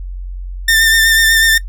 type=tone with vibrato; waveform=sawtooth; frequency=1798 Hz; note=A6; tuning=37 cents sharp; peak=-5 dBFS; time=0.68-1.58 s; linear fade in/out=5 ms; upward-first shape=sine; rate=8.1 Hz; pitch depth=24 cents each way; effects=noise-tail reverb RT60 0.1 s tail -18 dB re dry + added 45 Hz sine -22 dBFS peak until 1.68 s